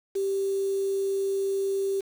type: tone with quantisation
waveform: sine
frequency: 391.1 Hz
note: G4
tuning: 4 cents flat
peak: -24 dBFS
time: 0.15-2.01 s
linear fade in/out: 10 ms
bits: 7
effects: none